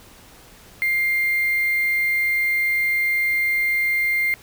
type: tone with quantisation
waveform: sine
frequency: 2100 Hz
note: C7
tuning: 6 cents sharp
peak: -18 dBFS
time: 0.82-4.34 s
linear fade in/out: 0 ms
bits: 5
effects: pink hiss -47 dBFS RMS until 4.42 s